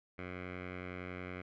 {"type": "tone with low-pass filter", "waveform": "10% pulse", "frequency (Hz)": 90.8, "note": "F#2", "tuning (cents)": -32, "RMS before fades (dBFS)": -44, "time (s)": [0.18, 1.42], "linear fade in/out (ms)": 10, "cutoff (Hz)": 2100, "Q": 3.5, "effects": []}